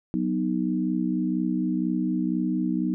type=chord; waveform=sine; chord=B major; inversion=second; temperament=equal; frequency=185 / 246.9 / 311.1 Hz; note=F#3 / B3 / D#4; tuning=0 / 0 / 0 cents; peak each=-27 dBFS; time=0.14-2.94 s; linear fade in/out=0 ms; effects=none